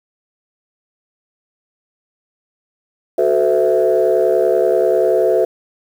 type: chord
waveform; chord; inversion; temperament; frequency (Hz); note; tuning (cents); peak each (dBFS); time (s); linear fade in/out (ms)
sine; F# half-diminished seventh; none; equal with one note detuned; 370 / 440 / 510.7 / 659.3; F#4 / A4 / C5 / E5; 0 / 0 / -42 / 0; -16; 3.18-5.45; 5
effects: tanh soft clip ceiling -4 dBFS + 7-bit